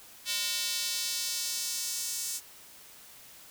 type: tone with high-pass filter sweep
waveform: square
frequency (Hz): 204.9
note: G#3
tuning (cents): -23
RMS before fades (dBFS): -33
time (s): 0.25-2.41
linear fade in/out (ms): 50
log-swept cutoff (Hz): 3500 to 7000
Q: 1.4
effects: white hiss -52 dBFS RMS until 3.5 s